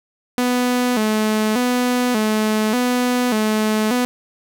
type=tone with vibrato; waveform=sawtooth; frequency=231.1 Hz; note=A#3; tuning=15 cents flat; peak=-12 dBFS; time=0.38-4.05 s; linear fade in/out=0 ms; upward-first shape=square; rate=0.85 Hz; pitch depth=120 cents each way; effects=none